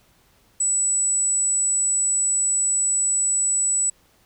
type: tone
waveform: sine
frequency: 7900 Hz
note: B8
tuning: in tune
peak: -18 dBFS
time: 0.6-3.9 s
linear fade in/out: 5 ms
effects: pink hiss -59 dBFS RMS until 4.25 s